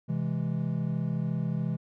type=chord; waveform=triangle; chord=C augmented; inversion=none; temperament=equal; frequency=130.81 / 164.81 / 207.7 Hz; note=C3 / E3 / G#3; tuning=0 / 0 / 0 cents; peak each=-30 / -28 / -32 dBFS; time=0.08-1.77 s; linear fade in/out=20 ms; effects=none